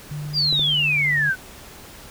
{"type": "tone with pitch glide", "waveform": "sine", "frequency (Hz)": [148.2, 147.26], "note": ["D3", "D3"], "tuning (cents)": [16, 5], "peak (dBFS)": -27, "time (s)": [0.11, 1.3], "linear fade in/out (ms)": 5, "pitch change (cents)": -11, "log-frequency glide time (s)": [0.82, 0.95]}
{"type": "exponential sweep", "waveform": "sine", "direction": "down", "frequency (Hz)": [4961, 1480], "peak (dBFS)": -17, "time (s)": [0.33, 1.36], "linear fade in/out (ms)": 50}
{"type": "clicks", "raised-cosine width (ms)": 2, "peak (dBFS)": -18, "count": 2, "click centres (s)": [0.527, 0.595]}
{"effects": ["pink hiss -42 dBFS RMS until 2.1 s"]}